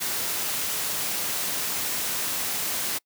white noise, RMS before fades -28 dBFS, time 0-2.99 s, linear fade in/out 20 ms, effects noise-tail reverb RT60 0.1 s tail -26 dB re dry + high-pass 100 Hz 12 dB/octave

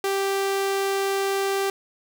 sawtooth tone, 392 Hz, G4, in tune, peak -18 dBFS, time 0.04-1.7 s, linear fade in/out 2 ms, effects none

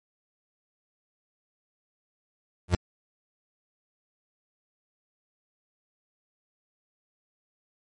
35% pulse tone with exponential growth, 88.8 Hz, F2, 29 cents sharp, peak -15 dBFS, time 2.68-2.75 s, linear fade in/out 5 ms, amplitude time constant 15 ms, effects MP3 48 kbps

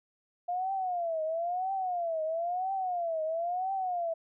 sine tone with vibrato, 698.5 Hz, F5, in tune, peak -29 dBFS, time 0.48-4.14 s, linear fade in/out 10 ms, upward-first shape triangle, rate 1 Hz, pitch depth 200 cents each way, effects none

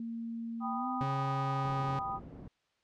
sine tone with pitch glide, 230 to 253.7 Hz, A#3 to B3, -23 to +47 cents, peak -36 dBFS, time 0-1.03 s, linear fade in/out 2 ms, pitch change +170 cents, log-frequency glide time 0.74-0.87 s
sine chord, G augmented, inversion none, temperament equal with one note detuned, 784 / 987.8 / 1238.8 Hz, G5 / B5 / D#6, 0 / 0 / -8 cents, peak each -37 / -42 / -37 dBFS, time 0.6-2.2 s, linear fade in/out 50 ms
40% pulse tone, 136.5 Hz, C#3, 26 cents flat, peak -32 dBFS, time 1.01-1.99 s, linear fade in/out 0 ms
white low-pass noise, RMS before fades -48 dBFS, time 1.64-2.48 s, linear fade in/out 5 ms, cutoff 260 Hz, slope 12 dB/octave
effects white hiss -75 dBFS RMS until 2.83 s + low-pass 4000 Hz 12 dB/octave

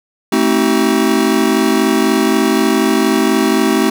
square chord, A diminished seventh, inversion none, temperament just, 220 / 264 / 316.8 / 380.2 Hz, A3 / C4 / Eb4 / Gb4, 0 / +16 / +31 / +47 cents, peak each -17 dBFS, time 0.32-3.9 s, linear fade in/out 5 ms, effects none

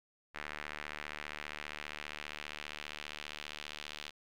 sawtooth tone with band-pass filter sweep, 75 Hz, D2, 37 cents sharp, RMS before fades -45 dBFS, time 0.34-4.11 s, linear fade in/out 20 ms, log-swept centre 1900 to 3300 Hz, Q 1.7, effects none

